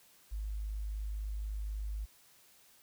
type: tone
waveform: sine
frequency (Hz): 51.91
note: G#1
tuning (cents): 0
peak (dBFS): -35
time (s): 0.31-2.06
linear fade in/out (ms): 20
effects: white hiss -63 dBFS RMS until 2.82 s